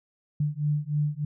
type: beating tone pair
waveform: sine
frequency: 146.83 / 150.13 Hz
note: D3 / D3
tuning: 0 / +38 cents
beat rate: 3.3 Hz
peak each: -27 dBFS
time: 0.4-1.25 s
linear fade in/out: 5 ms
effects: none